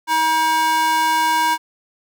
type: tone with high-pass filter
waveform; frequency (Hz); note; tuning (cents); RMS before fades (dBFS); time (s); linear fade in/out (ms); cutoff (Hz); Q
square; 318.6; D#4; +41; -17; 0.07-1.58; 50; 990; 2.4
effects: none